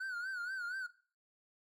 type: tone with vibrato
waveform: triangle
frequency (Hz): 1480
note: F#6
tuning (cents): 0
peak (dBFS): -36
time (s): 0-0.87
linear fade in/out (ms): 10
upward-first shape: sine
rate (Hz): 4.2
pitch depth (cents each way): 100
effects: noise-tail reverb RT60 0.4 s tail -17 dB re dry